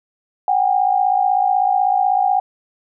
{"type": "tone pair together", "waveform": "sine", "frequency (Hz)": [746, 802.1], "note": ["F#5", "G5"], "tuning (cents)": [14, 40], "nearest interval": "minor second", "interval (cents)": 126, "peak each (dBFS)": -16, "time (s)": [0.48, 2.4], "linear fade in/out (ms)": 2, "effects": []}